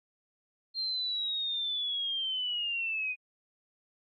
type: linear sweep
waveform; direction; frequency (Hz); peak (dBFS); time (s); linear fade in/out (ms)
sine; down; 4200 to 2473; -30; 0.74-3.16; 50
effects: AAC 48 kbps